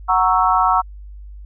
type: chord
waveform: sine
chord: F# dominant seventh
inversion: none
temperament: equal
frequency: 740 / 932.3 / 1108.7 / 1318.5 Hz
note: F#5 / A#5 / C#6 / E6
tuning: 0 / 0 / 0 / 0 cents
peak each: -18 dBFS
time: 0.08-0.82 s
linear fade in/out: 20 ms
effects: added 50 Hz sine -33 dBFS peak until 1.45 s